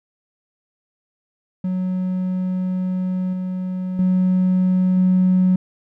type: tone with level steps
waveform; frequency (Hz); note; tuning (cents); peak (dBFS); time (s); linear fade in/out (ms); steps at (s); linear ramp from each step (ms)
triangle; 184.4; F#3; -6; -17 / -20 / -11 / -9; 1.64-5.56; 5; 3.33 / 3.99 / 4.97; 2
effects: tanh soft clip ceiling -9 dBFS